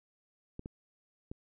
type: clicks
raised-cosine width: 3 ms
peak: -28 dBFS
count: 3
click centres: 0.594 / 0.659 / 1.315 s
effects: none